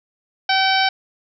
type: harmonic tone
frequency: 767 Hz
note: G5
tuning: 38 cents flat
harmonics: 1 / 2 / 3 / 4 / 5 / 6 / 7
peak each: -18 / -21 / -23 / -24 / -25 / -26 / -26 dBFS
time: 0.49-0.89 s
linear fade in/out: 5 ms
effects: none